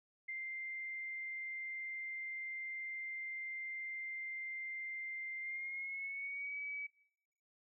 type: tone with pitch glide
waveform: sine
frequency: 2093 to 2282 Hz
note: C7 to C#7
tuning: 0 to +50 cents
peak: -40 dBFS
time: 0.28-6.87 s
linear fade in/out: 10 ms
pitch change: +150 cents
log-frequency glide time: 5.41-6.58 s
effects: noise-tail reverb RT60 0.8 s tail -21 dB re dry